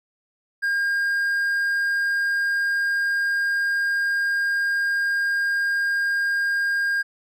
triangle tone, 1613 Hz, G6, 49 cents sharp, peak -18 dBFS, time 0.62-7.03 s, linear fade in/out 20 ms, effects none

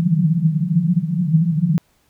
white band-pass noise, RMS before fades -17 dBFS, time 0-1.78 s, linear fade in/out 0 ms, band 150 to 180 Hz, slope 96 dB/octave, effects pink hiss -61 dBFS RMS until 2.09 s

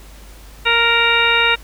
harmonic tone, 466.2 Hz, A#4, in tune, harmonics 1 / 2 / 3 / 4 / 5 / 6 / 8, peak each -23 / -21 / -18 / -21 / -18 / -18 / -21 dBFS, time 0.65-1.56 s, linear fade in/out 20 ms, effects added 50 Hz sine -38 dBFS peak until 1.63 s + pink hiss -44 dBFS RMS until 1.63 s

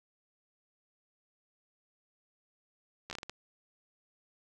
slowing click train, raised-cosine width 0.2 ms, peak -23 dBFS, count 7, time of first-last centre 3.1-3.296 s, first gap 12 ms, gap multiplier 1.4, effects none

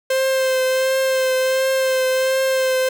45% pulse tone with vibrato, 523.3 Hz, C5, in tune, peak -16 dBFS, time 0.1-2.89 s, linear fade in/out 5 ms, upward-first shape triangle, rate 1.4 Hz, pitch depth 22 cents each way, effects none

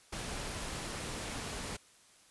pink noise, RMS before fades -40 dBFS, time 0.12-1.77 s, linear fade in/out 10 ms, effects white hiss -62 dBFS RMS until 2.3 s + resampled to 24000 Hz

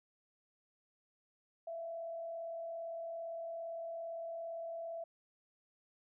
sine tone with frequency modulation, 667 Hz, E5, 20 cents sharp, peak -40 dBFS, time 1.67-5.04 s, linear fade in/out 5 ms, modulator 37.6 Hz, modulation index 0.33, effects none

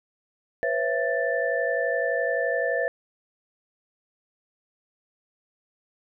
sine tone cluster, 492.3 / 544 / 664 / 1765 Hz, B4 / C#5 / E5 / A6, -6 / -33 / +12 / +5 cents, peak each -28 dBFS, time 0.63-2.88 s, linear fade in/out 0 ms, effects none

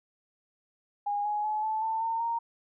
sine tone with pitch steps, 819 / 836.2 / 853.8 / 871.7 / 890 / 908.7 / 927.8 Hz, G#5 / G#5 / G#5 / A5 / A5 / A#5 / A#5, -24 / +12 / +48 / -16 / +20 / -44 / -8 cents, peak -27 dBFS, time 1.06-2.39 s, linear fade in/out 10 ms, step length 190 ms, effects none

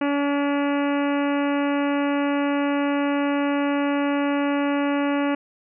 harmonic tone with a mistuned harmonic, 284.8 Hz, C#4, 47 cents sharp, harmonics 1 / 2 / 3 / 4 / 5 / 6 / 7 / 8 / 9 / 10, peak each -21 / -27 / -31 / -33 / -35 / -37 / -38 / -39 / -40 / -41 dBFS, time 0.01-5.35 s, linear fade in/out 5 ms, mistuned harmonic 8, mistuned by +26 cents, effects none

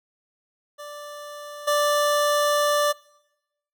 25% pulse tone with level steps, 587.3 Hz, D5, in tune, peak -32 / -15 dBFS, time 0.78-2.93 s, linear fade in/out 20 ms, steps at 1.67 s, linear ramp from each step 10 ms, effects noise-tail reverb RT60 0.9 s tail -23 dB re dry

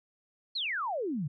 sine exponential sweep, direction down, 4450 to 131.9 Hz, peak -30 dBFS, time 0.55-1.28 s, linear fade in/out 10 ms, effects none

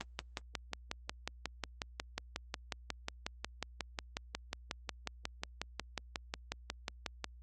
click train, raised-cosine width 0.2 ms, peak -19 dBFS, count 41, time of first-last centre 0.01-7.243 s, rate 5.53 Hz, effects added 60 Hz sine -52 dBFS peak until 7.42 s + Opus 24 kbps

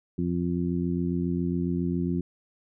harmonic tone, 87.31 Hz, F2, in tune, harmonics 1 / 2 / 3 / 4, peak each -34 / -27 / -30 / -33 dBFS, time 0.18-2.21 s, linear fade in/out 5 ms, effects none

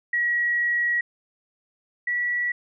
sine tone pair in turn, 1914 / 1941.8 Hz, A#6 / B6, +45 / -30 cents, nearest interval unison, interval 25 cents, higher second, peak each -20 / -22 dBFS, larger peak first, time 0.13-1.01 / 2.07-2.52 s, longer first, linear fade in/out 5 ms, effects none

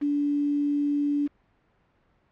sine tone with quantisation, 289.2 Hz, D4, 27 cents flat, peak -22 dBFS, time 0.01-1.28 s, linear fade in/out 20 ms, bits 7, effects pink hiss -66 dBFS RMS until 2.31 s + low-pass 2000 Hz 12 dB/octave

